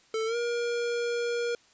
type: tone with pitch glide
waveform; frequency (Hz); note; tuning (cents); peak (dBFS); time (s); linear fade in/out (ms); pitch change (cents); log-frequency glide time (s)
square; 442.8 to 474.6; A4 to A#4; +11 to +31; -28; 0.14-1.55; 2; +120; 0.26-0.36
effects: white hiss -61 dBFS RMS until 1.73 s + resampled to 16000 Hz